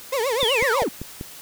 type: tone with vibrato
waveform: 35% pulse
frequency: 493.9 Hz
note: B4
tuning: in tune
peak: -19 dBFS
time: 0.12-0.84 s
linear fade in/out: 10 ms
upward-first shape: triangle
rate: 8 Hz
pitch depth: 270 cents each way
type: linear sweep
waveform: triangle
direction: down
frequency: 3729 to 184.2 Hz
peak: -19 dBFS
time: 0.4-0.89 s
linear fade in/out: 10 ms
type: click train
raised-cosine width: 3 ms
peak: -18 dBFS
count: 5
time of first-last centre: 0.43-1.211 s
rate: 5.12 Hz
effects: white hiss -41 dBFS RMS until 1.41 s